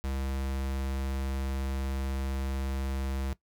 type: tone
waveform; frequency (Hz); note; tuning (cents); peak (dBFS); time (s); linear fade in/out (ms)
square; 67.1; C2; +44; -31; 0.04-3.33; 0
effects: noise-tail reverb RT60 0.1 s tail -18 dB re dry